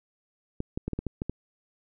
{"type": "clicks", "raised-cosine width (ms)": 3, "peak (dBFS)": -17, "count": 8, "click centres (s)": [0.604, 0.775, 0.88, 0.933, 0.99, 1.067, 1.219, 1.296], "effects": []}